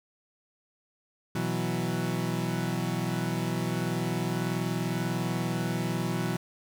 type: chord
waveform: 30% pulse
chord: B suspended fourth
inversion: none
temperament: equal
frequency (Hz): 123.47 / 164.81 / 185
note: B2 / E3 / F#3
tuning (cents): 0 / 0 / 0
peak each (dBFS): -30 / -29 / -30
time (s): 1.35-6.37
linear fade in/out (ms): 5
effects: none